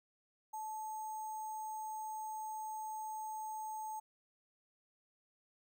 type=tone with sample-and-hold; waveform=sine; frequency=868 Hz; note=A5; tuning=24 cents flat; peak=-40 dBFS; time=0.53-4 s; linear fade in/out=10 ms; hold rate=7350 Hz; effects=none